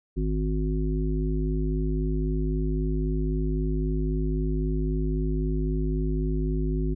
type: harmonic tone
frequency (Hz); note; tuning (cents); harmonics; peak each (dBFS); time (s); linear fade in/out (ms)
51.9; G#1; 0; 1 / 3 / 5 / 7; -25 / -30 / -32 / -33; 0.16-6.95; 20
effects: none